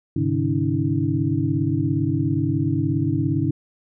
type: tone cluster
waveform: sine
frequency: 103.4 / 133.7 / 150.8 / 282.6 / 320.3 Hz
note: G#2 / C3 / D3 / C#4 / E4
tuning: -7 / +38 / +46 / +34 / -50 cents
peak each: -25 dBFS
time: 0.16-3.51 s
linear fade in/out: 5 ms
effects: none